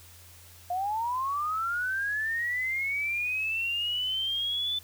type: linear sweep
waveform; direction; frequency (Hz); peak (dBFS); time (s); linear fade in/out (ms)
sine; up; 698.5 to 3520; -27; 0.7-4.79; 5
effects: added 87 Hz sine -53 dBFS peak until 4.83 s + white hiss -53 dBFS RMS until 4.83 s